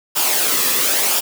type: noise with flanger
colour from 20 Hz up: white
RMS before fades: -17 dBFS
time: 0.15-1.21 s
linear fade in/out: 20 ms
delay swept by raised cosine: 0.48 to 1.37 ms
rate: 0.96 Hz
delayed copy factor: -0.5
effects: high-pass 200 Hz 12 dB/octave